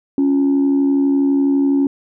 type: tone pair together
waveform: sine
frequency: 277.2 / 349.3 Hz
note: C#4 / F4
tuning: 0 / 0 cents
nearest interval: major third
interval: 400 cents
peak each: -11 / -21 dBFS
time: 0.18-1.87 s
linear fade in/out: 2 ms
effects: tanh soft clip ceiling -8 dBFS